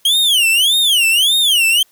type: tone with vibrato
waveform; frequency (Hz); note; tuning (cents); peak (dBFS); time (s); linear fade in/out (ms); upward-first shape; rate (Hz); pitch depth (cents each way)
45% pulse; 3136; G7; 0; -10; 0.05-1.83; 5; sine; 1.7; 290
effects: white hiss -55 dBFS RMS until 1.91 s